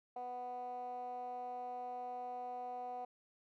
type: tone with band-pass filter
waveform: 15% pulse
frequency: 247.7 Hz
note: B3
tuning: 5 cents sharp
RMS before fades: -44 dBFS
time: 0.16-3.05 s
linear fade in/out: 5 ms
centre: 680 Hz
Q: 8.4
effects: none